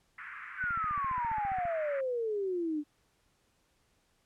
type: band-pass noise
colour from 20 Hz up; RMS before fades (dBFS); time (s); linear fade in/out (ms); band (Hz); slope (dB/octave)
white; -45; 0.18-2.01; 5; 1200 to 2100; 48
type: exponential sweep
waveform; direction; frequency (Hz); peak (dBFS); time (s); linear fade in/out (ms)
sine; down; 1556 to 289.4; -30; 0.57-2.84; 50
type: click train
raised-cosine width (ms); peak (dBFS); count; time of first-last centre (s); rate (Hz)
5; -34; 16; 0.64-1.654; 14.8
effects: pink hiss -72 dBFS RMS until 4.25 s + low-pass 11000 Hz 12 dB/octave